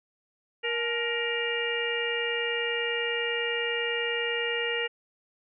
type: harmonic tone with a mistuned harmonic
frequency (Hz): 470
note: A#4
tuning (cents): +14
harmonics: 1 / 2 / 3 / 4 / 5 / 6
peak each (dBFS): -31 / -41 / -39 / -32 / -35 / -32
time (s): 0.63-4.88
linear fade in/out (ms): 20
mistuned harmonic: 2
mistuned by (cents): -150
effects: none